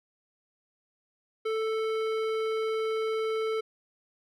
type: tone with hard clipping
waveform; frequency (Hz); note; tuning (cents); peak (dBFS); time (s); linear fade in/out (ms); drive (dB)
triangle; 441.1; A4; +4; -29; 1.45-3.61; 10; 18
effects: none